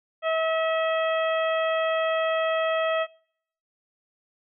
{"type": "harmonic tone", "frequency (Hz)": 645, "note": "E5", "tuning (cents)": -38, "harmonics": [1, 2, 3, 4, 5], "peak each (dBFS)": [-23, -29, -33, -35, -37], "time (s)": [0.22, 3.07], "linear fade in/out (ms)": 50, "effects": ["noise-tail reverb RT60 0.7 s tail -25 dB re dry"]}